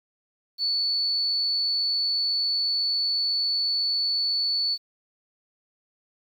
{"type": "tone", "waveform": "sine", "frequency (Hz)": 4454, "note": "C#8", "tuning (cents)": 7, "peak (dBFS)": -22, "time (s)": [0.58, 4.78], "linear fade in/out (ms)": 50, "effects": ["9-bit"]}